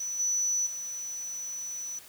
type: tone with level steps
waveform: sine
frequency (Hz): 5950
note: F#8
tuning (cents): +9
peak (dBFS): -31 / -25 / -34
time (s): 0-1.99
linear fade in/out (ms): 5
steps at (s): 0.19 / 0.66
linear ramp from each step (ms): 10
effects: white hiss -51 dBFS RMS until 2.08 s